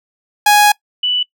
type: tone pair in turn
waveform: sawtooth / sine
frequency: 830.6 / 2969 Hz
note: G#5 / F#7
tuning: 0 / +5 cents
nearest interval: octave + minor seventh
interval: 2205 cents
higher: second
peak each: -3 / -13 dBFS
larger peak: first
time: 0.46-0.72 / 1.03-1.23 s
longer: first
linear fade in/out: 5 ms
effects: noise-tail reverb RT60 0.1 s tail -23 dB re dry